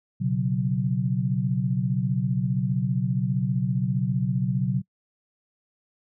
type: chord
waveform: sine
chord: B suspended second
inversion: none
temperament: equal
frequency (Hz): 123.47 / 138.59 / 185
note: B2 / C#3 / F#3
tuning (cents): 0 / 0 / 0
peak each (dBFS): -26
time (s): 0.2-4.82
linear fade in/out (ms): 20
effects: noise-tail reverb RT60 0.1 s tail -26 dB re dry